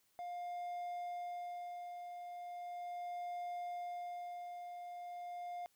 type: tone with tremolo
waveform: triangle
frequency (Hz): 706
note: F5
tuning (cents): +19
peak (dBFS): -38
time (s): 0.19-5.66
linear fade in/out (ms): 0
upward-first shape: sine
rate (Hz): 0.38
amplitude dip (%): 45
effects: white hiss -75 dBFS RMS until 5.75 s